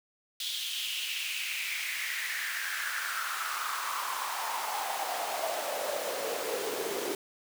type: noise with high-pass filter sweep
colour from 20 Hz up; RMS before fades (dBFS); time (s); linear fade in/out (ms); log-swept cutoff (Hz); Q
pink; -34; 0.4-7.15; 2; 3500 to 380; 4.6
effects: none